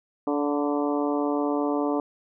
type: harmonic tone with a mistuned harmonic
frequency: 145.3 Hz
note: D3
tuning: 18 cents flat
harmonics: 2 / 3 / 4 / 5 / 6 / 7 / 8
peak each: -25 / -29 / -31 / -33 / -35 / -36 / -37 dBFS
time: 0.27-2 s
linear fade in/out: 2 ms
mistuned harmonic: 6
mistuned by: +32 cents
effects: none